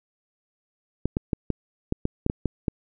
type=clicks; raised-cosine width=3 ms; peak=-10 dBFS; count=10; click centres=1.056 / 1.169 / 1.332 / 1.503 / 1.924 / 2.054 / 2.264 / 2.299 / 2.457 / 2.682 s; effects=none